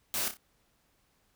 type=noise with echo; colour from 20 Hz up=white; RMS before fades=-32 dBFS; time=0.14-0.28 s; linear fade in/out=0 ms; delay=30 ms; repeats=3; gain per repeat=-8 dB; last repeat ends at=0.37 s; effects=pink hiss -71 dBFS RMS until 1.35 s